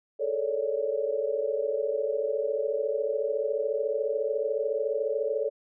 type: tone cluster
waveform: sine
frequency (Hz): 428.3 / 448.2 / 555 / 589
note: A4 / A4 / C#5 / D5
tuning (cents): -47 / +32 / +2 / +5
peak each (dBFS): -32 / -30 / -30 / -34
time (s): 0.19-5.5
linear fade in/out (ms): 20
effects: none